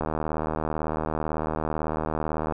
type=click train; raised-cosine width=1 ms; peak=-13 dBFS; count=197; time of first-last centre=0.01-2.523 s; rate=78 Hz; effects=none